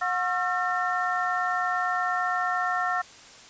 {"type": "harmonic tone with a mistuned harmonic", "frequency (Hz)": 362.9, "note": "F#4", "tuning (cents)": -34, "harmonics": [2, 3, 4, 5], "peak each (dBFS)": [-28, -33, -28, -30], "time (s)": [0.01, 3.02], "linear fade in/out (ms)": 10, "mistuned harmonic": 4, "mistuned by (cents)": -120, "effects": ["white hiss -48 dBFS RMS until 3.49 s", "resampled to 16000 Hz"]}